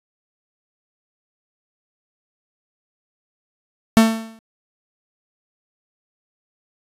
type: tone with exponential decay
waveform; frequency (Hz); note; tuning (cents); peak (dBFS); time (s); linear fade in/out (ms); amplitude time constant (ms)
45% pulse; 223.8; A3; +30; -6; 3.97-4.39; 0; 90
effects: resampled to 32000 Hz